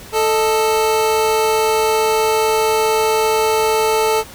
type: tone pair together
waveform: 25% pulse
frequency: 440 / 622.3 Hz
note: A4 / D#5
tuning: 0 / 0 cents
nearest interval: tritone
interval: 600 cents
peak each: -10 / -21 dBFS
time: 0.12-4.24 s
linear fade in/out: 50 ms
effects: pink hiss -37 dBFS RMS until 4.34 s